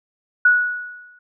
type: tone with exponential decay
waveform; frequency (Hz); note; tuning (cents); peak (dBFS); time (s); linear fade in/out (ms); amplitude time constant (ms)
sine; 1466; F#6; -16; -8; 0.45-1.19; 5; 160
effects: none